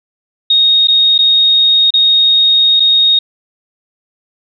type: tone with dropouts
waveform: sine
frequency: 3729 Hz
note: A#7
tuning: in tune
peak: -6 dBFS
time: 0.5-3.19 s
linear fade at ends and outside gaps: 5 ms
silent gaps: 0.873-0.882 / 1.18-1.188 / 1.906-1.938 / 2.798-2.802 s
effects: none

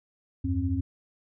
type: tone cluster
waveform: sine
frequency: 82.2 / 96.1 / 267.9 Hz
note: E2 / G2 / C4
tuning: -4 / -34 / +41 cents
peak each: -29 dBFS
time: 0.44-0.81 s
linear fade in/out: 10 ms
effects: none

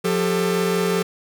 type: tone cluster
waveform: 45% pulse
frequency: 178.9 / 397.7 / 443 Hz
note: F3 / G4 / A4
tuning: +42 / +25 / +12 cents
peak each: -23 dBFS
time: 0.04-1.03 s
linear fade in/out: 10 ms
effects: none

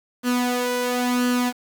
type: tone with flanger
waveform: sawtooth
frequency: 246.9 Hz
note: B3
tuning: in tune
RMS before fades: -22 dBFS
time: 0.23-1.53 s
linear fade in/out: 50 ms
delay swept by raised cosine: 0.66 to 2.06 ms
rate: 0.96 Hz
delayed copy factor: +0.6
effects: 7-bit

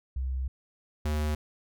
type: tone pair in turn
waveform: sine / square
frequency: 65 / 75.69 Hz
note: C2 / D#2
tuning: -11 / -47 cents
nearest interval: minor third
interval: 264 cents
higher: second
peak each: -28 / -27 dBFS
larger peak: second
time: 0.16-0.48 / 1.05-1.35 s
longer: first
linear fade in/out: 5 ms
effects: none

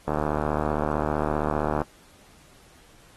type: click train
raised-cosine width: 1 ms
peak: -11 dBFS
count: 132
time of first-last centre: 0.08-1.817 s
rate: 75.4 Hz
effects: pink hiss -55 dBFS RMS until 3.16 s + AAC 32 kbps

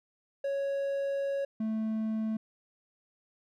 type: tone pair in turn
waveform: triangle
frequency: 554.4 / 219.5 Hz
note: C#5 / A3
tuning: 0 / -4 cents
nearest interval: octave + major third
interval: 1604 cents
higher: first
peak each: -27 dBFS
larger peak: neither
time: 0.44-1.45 / 1.6-2.37 s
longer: first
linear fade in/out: 5 ms
effects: none

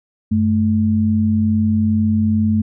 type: tone pair together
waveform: sine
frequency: 94.87 / 217.2 Hz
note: F#2 / A3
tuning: +44 / -22 cents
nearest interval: octave + major second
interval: 1434 cents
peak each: -18 / -14 dBFS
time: 0.31-2.62 s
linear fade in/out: 10 ms
effects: none

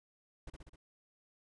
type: noise with echo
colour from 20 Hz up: brown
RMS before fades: -45 dBFS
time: 0.47-0.5 s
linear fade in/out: 5 ms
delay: 65 ms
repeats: 4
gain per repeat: -3 dB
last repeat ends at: 0.76 s
effects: resampled to 24000 Hz

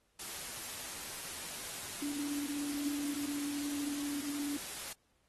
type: tone in noise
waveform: sine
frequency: 288 Hz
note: D4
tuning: 34 cents flat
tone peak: -35 dBFS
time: 2.02-4.57 s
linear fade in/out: 5 ms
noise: white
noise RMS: -43 dBFS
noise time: 0.19-4.93 s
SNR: +5 dB
effects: pink hiss -75 dBFS RMS until 5.28 s + AAC 32 kbps

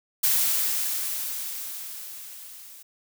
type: noise with level ramp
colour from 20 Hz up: blue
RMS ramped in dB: -21 to -46 dBFS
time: 0.23-2.83 s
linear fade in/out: 10 ms
effects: none

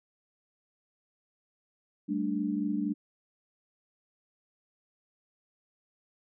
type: chord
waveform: sine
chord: G suspended second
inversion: none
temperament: equal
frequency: 196 / 220 / 293.7 Hz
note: G3 / A3 / D4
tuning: 0 / 0 / 0 cents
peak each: -33 / -33 / -31 dBFS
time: 2.08-2.94 s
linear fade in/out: 20 ms
effects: none

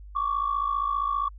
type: tone pair together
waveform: sine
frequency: 1106.9 / 1162 Hz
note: C#6 / D6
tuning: -3 / -19 cents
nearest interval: minor second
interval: 84 cents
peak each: -26 dBFS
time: 0.15-1.29 s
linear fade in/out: 10 ms
effects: tanh soft clip ceiling -17 dBFS + added 50 Hz sine -41 dBFS peak until 1.38 s

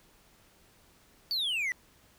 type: exponential sweep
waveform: triangle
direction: down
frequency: 4637 to 1919 Hz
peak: -27 dBFS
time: 1.31-1.72 s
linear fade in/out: 0 ms
effects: pink hiss -62 dBFS RMS until 2.18 s

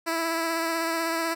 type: tone with vibrato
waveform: 10% pulse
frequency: 329.6 Hz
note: E4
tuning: in tune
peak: -17 dBFS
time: 0.06-1.35 s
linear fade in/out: 20 ms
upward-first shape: triangle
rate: 16 Hz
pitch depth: 25 cents each way
effects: none

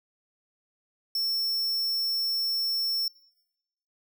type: tone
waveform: square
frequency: 5400 Hz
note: E8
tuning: 41 cents sharp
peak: -26 dBFS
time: 1.15-3.08 s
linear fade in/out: 2 ms
effects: noise-tail reverb RT60 1.0 s tail -25 dB re dry

